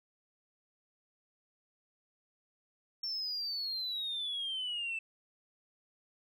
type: exponential sweep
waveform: sine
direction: down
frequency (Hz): 5460 to 2637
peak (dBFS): -33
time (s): 3.03-4.99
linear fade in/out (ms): 5
effects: tanh soft clip ceiling -31 dBFS